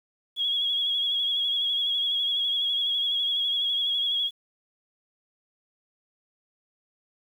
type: tone with vibrato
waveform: sine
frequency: 3326 Hz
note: G#7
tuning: 2 cents sharp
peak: -23 dBFS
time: 0.36-4.31 s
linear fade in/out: 50 ms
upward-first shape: sine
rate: 12 Hz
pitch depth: 38 cents each way
effects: 9-bit